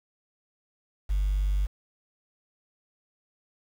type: tone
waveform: sine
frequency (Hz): 49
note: G1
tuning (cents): 0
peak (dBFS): -21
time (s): 1.09-1.67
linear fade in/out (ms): 20
effects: tanh soft clip ceiling -20 dBFS + 8-bit